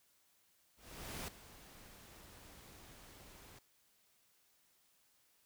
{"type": "noise with ADSR envelope", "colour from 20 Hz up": "pink", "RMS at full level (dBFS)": -43, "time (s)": [0.76, 3.59], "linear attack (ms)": 520, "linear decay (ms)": 5, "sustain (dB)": -15, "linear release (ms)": 6, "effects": ["white hiss -73 dBFS RMS until 5.45 s"]}